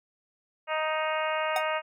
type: harmonic tone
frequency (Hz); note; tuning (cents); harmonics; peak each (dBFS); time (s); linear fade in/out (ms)
312; D#4; +5; 2 / 3 / 4 / 5 / 6 / 7 / 8 / 9; -30 / -33 / -33 / -37 / -38 / -38 / -39 / -39; 0.67-1.82; 50
type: tone with exponential decay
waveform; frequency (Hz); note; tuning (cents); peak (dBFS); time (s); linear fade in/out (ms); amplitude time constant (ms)
square; 740; F#5; 0; -23; 1.56-1.64; 2; 17
effects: none